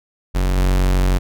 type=tone with level steps; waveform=45% pulse; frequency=46.25 Hz; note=F#1; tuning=in tune; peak=-15 / -13 dBFS; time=0.34-1.19 s; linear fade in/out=20 ms; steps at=0.57 s; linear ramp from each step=5 ms; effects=none